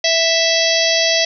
harmonic tone, 659 Hz, E5, 1 cent flat, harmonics 1 / 3 / 4 / 5 / 6 / 7 / 8 / 9, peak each -18 / -21 / -23 / -21 / -23 / -21 / -21 / -23 dBFS, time 0.04-1.25 s, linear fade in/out 5 ms, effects none

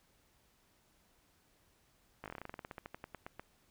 slowing click train, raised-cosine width 0.5 ms, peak -29 dBFS, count 21, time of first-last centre 2.24-3.396 s, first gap 18 ms, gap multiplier 1.11, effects pink hiss -71 dBFS RMS until 3.7 s

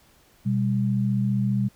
sine tone pair together, 124.35 / 199.2 Hz, B2 / G3, +12 / +28 cents, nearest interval minor sixth, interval 816 cents, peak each -23 dBFS, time 0.45-1.69 s, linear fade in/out 20 ms, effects pink hiss -58 dBFS RMS until 1.75 s

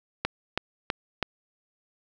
click train, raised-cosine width 0.3 ms, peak -9 dBFS, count 4, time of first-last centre 0.25-1.227 s, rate 3.07 Hz, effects none

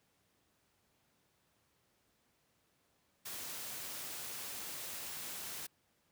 white noise, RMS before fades -44 dBFS, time 3.25-5.67 s, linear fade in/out 10 ms, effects pink hiss -75 dBFS RMS until 6.11 s + high-pass 80 Hz 12 dB/octave

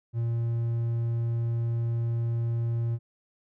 triangle tone, 116.54 Hz, A#2, in tune, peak -23 dBFS, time 0.13-2.99 s, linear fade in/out 50 ms, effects none

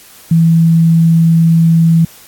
sine tone, 164.81 Hz, E3, in tune, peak -5 dBFS, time 0.31-2.05 s, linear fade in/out 5 ms, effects white hiss -39 dBFS RMS until 2.27 s + AAC 64 kbps

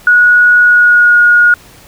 sine tone with pitch glide, 1458 to 1439.6 Hz, F#6 to F#6, -26 to -48 cents, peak -3 dBFS, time 0.07-1.54 s, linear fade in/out 2 ms, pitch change -22 cents, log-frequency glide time 0.6-1.19 s, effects pink hiss -39 dBFS RMS until 1.87 s

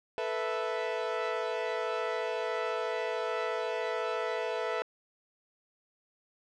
sawtooth chord, A suspended second, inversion none, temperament equal, 440 / 493.9 / 659.3 Hz, A4 / B4 / E5, 0 / 0 / 0 cents, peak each -31 dBFS, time 0.18-4.82 s, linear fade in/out 0 ms, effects low-pass 3000 Hz 12 dB/octave

